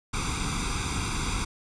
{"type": "noise with comb filter", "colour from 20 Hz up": "pink", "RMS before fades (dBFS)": -29, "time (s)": [0.13, 1.45], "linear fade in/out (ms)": 10, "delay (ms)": 0.83, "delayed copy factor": 0.95, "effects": ["resampled to 22050 Hz"]}